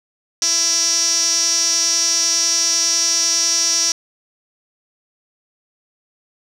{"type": "tone with band-pass filter", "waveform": "sawtooth", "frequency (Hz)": 334, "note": "E4", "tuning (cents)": 23, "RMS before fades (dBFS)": -17, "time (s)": [0.42, 3.92], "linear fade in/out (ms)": 2, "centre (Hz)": 5700, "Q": 10, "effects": []}